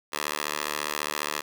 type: tone with high-pass filter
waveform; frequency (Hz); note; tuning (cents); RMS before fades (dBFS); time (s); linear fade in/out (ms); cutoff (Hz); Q
10% pulse; 74.7; D2; +30; -31; 0.12-1.42; 20; 900; 0.63
effects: none